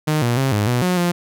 sawtooth tone with pitch steps, 153.5 / 119.8 / 134.4 / 103.9 / 122.7 / 180.9 / 174.8 Hz, D#3 / A#2 / C3 / G#2 / B2 / F#3 / F3, -23 / +48 / +47 / +1 / -11 / -39 / +2 cents, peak -12 dBFS, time 0.07-1.12 s, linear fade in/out 10 ms, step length 150 ms, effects none

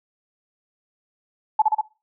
sine tone with echo, 863 Hz, A5, 34 cents flat, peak -12 dBFS, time 1.59-1.62 s, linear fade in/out 5 ms, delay 64 ms, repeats 3, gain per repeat -2 dB, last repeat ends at 1.812 s, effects noise-tail reverb RT60 0.3 s tail -21 dB re dry

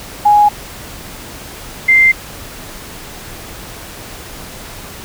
sine tone pair in turn, 830.6 / 2089 Hz, G#5 / C7, 0 / -3 cents, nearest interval octave + major third, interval 1597 cents, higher second, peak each -5 dBFS, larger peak neither, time 0.25-0.49 / 1.88-2.12 s, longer neither, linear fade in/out 10 ms, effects pink hiss -31 dBFS RMS until 5.04 s

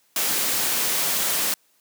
white noise, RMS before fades -23 dBFS, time 0.16-1.54 s, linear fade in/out 2 ms, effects white hiss -63 dBFS RMS until 1.8 s + high-pass 150 Hz 12 dB/octave

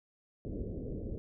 pink low-pass noise, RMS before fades -39 dBFS, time 0.45-1.18 s, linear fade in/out 0 ms, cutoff 520 Hz, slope 48 dB/octave, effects none

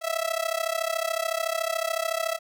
sawtooth tone with amplitude modulation, 657 Hz, E5, 6 cents flat, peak -18 dBFS, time 0.01-2.39 s, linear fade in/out 50 ms, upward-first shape sine, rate 33.8 Hz, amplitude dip 90%, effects none

